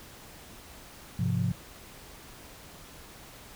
sine chord, F minor, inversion first, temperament equal, 103.83 / 130.81 / 174.61 Hz, Ab2 / C3 / F3, 0 / 0 / 0 cents, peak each -29 dBFS, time 1.19-1.52 s, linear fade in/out 5 ms, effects tanh soft clip ceiling -16 dBFS + pink hiss -49 dBFS RMS until 3.55 s

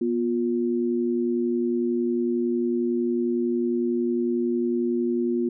sine tone pair together, 242.3 / 353.3 Hz, B3 / F4, -33 / +20 cents, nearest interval perfect fifth, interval 653 cents, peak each -24 dBFS, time 0.01-5.49 s, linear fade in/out 5 ms, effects none

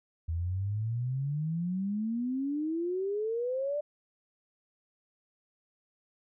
sine exponential sweep, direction up, 80.2 to 600 Hz, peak -29 dBFS, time 0.28-3.81 s, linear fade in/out 10 ms, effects none

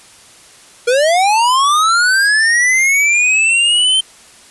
square linear sweep, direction up, 466.2 to 3122 Hz, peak -10 dBFS, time 0.87-4.01 s, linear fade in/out 10 ms, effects white hiss -42 dBFS RMS until 4.5 s + resampled to 24000 Hz

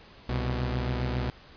sawtooth tone pair together, 65.41 / 123.48 Hz, C2 / B2, 0 / 0 cents, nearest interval major seventh, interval 1100 cents, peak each -26 dBFS, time 0.29-1.3 s, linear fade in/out 0 ms, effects pink hiss -52 dBFS RMS until 1.56 s + resampled to 11025 Hz

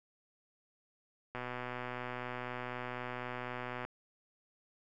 click train, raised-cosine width 0.5 ms, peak -25 dBFS, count 311, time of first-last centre 1.35-3.85 s, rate 124 Hz, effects none

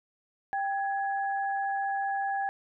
sine tone pair together, 789.3 / 1674 Hz, G5 / G#6, +12 / +13 cents, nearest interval octave + minor second, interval 1301 cents, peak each -28 / -35 dBFS, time 0.53-2.49 s, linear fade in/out 0 ms, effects none

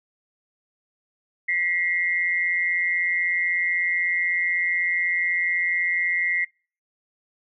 sine tone pair together, 1939.9 / 2116 Hz, B6 / C7, -32 / +19 cents, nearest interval major second, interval 151 cents, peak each -24 / -23 dBFS, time 1.48-6.45 s, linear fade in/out 10 ms, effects noise-tail reverb RT60 0.4 s tail -26 dB re dry

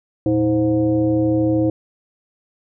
sine tone with frequency modulation, 319.5 Hz, D#4, 46 cents sharp, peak -14 dBFS, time 0.26-1.7 s, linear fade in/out 2 ms, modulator 202 Hz, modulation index 0.91, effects none

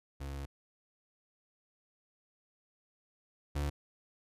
35% pulse tone pair in turn, 69.3 / 72.29 Hz, C#2 / D2, 0 / -27 cents, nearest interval minor second, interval 73 cents, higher second, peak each -37 / -30 dBFS, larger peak second, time 0.2-0.46 / 3.55-3.7 s, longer first, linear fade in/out 10 ms, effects resampled to 32000 Hz

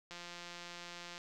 click train, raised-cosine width 0.2 ms, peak -30 dBFS, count 187, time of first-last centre 0.11-1.179 s, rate 174 Hz, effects none

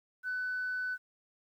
sine tone, 1500 Hz, F#6, 23 cents sharp, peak -31 dBFS, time 0.23-0.98 s, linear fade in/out 50 ms, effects tanh soft clip ceiling -29 dBFS + 11-bit

